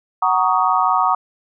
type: chord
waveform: sine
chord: D# minor seventh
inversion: first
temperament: just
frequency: 746.7 / 933.4 / 1120.1 / 1244.5 Hz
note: F#5 / A#5 / C#6 / D#6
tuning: +16 / +2 / +18 / 0 cents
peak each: -19 dBFS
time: 0.22-1.15 s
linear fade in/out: 5 ms
effects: none